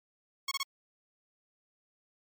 10% pulse tone bursts, 1099 Hz, C#6, 15 cents flat, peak -22 dBFS, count 3, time 0.48-0.632 s, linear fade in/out 5 ms, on 34 ms, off 25 ms, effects MP3 96 kbps

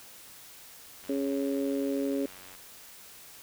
click train, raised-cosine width 0.3 ms, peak -34 dBFS, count 141, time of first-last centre 1.04-2.55 s, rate 92.7 Hz
harmonic tone, 138.2 Hz, C#3, 5 cents flat, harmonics 2 / 3 / 4, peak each -29 / -33 / -35 dBFS, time 1.09-2.26 s, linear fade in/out 5 ms
effects white hiss -50 dBFS RMS until 3.42 s

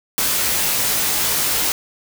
white noise with comb filter, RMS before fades -19 dBFS, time 0.18-1.72 s, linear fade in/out 0 ms, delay 19 ms, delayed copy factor +0.7, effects none

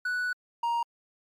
triangle tone pair in turn, 1480 / 938.3 Hz, F#6 / A#5, 0 / +11 cents, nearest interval minor sixth, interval 789 cents, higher first, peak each -25 / -23 dBFS, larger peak second, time 0.05-0.33 / 0.63-0.83 s, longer first, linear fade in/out 5 ms, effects MP3 96 kbps

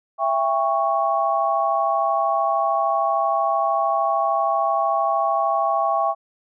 sine chord, C# diminished, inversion first, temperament just, 665.2 / 798.3 / 1108.7 Hz, E5 / G5 / C#6, +16 / +31 / 0 cents, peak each -22 dBFS, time 0.18-6.15 s, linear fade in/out 50 ms, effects none

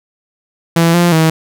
sawtooth tone with pitch steps, 167 / 173.7 / 160.3 Hz, E3 / F3 / E3, +23 / -9 / -48 cents, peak -4 dBFS, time 0.76-1.3 s, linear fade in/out 5 ms, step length 180 ms, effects none

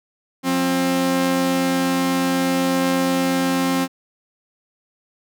sawtooth tone pair together, 177.07 / 265.3 Hz, F3 / C4, +24 / +24 cents, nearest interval perfect fifth, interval 700 cents, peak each -21 / -14 dBFS, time 0.43-3.88 s, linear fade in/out 50 ms, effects none

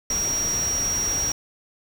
sine tone in noise, 5680 Hz, F8, 28 cents sharp, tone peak -22 dBFS, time 0.1-1.32 s, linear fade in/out 2 ms, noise pink, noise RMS -32 dBFS, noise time 0.1-1.32 s, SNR +7 dB, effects none

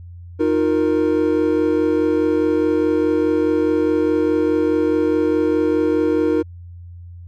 triangle chord, Eb suspended second, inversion none, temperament equal with one note detuned, 311.1 / 355.9 / 466.2 Hz, Eb4 / F4 / Bb4, 0 / +33 / 0 cents, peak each -16 / -19 / -17 dBFS, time 0.39-6.43 s, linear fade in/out 20 ms, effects added 87 Hz sine -34 dBFS peak until 7.27 s

